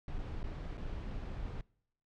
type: noise with dropouts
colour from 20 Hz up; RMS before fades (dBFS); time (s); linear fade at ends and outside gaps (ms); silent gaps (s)
brown; -40; 0.08-1.61; 1; 0.183-0.187 / 0.43-0.44 / 0.772-0.778
effects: noise-tail reverb RT60 0.7 s tail -25 dB re dry + low-pass 4000 Hz 12 dB/octave